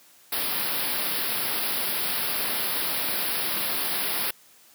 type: band-stop noise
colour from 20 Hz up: white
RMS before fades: -27 dBFS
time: 0.32-4.31 s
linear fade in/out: 5 ms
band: 5200 to 9800 Hz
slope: 96 dB/octave
effects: white hiss -55 dBFS RMS until 4.74 s + high-pass 150 Hz 12 dB/octave